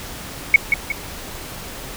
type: tone with echo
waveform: sine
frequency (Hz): 2217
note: C#7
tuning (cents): 0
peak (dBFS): -4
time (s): 0.54-0.56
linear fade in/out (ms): 2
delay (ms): 180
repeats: 2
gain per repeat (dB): -7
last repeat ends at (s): 0.92
effects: pink hiss -33 dBFS RMS until 1.96 s